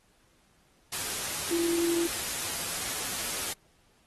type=tone in noise; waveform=sine; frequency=339.1 Hz; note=E4; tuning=49 cents sharp; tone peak=-26 dBFS; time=1.51-2.07 s; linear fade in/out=5 ms; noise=white; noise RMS=-33 dBFS; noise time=0.92-3.53 s; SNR=+4 dB; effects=pink hiss -66 dBFS RMS until 4.06 s + AAC 32 kbps